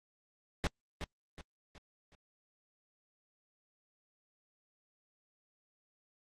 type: noise with echo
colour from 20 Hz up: pink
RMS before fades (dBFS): -30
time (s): 0.64-0.67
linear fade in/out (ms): 0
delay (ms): 370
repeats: 4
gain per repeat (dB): -8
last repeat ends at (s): 2.15
effects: low-pass 5000 Hz 12 dB/octave + Opus 24 kbps